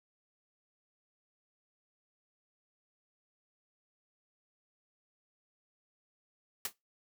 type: noise with exponential decay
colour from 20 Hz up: white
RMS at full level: -31 dBFS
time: 6.65-6.73 s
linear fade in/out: 2 ms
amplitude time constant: 17 ms
effects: noise-tail reverb RT60 0.2 s tail -21 dB re dry + high-pass 80 Hz 12 dB/octave